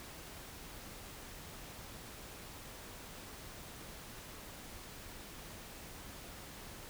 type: silence
effects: pink hiss -50 dBFS RMS until 6.89 s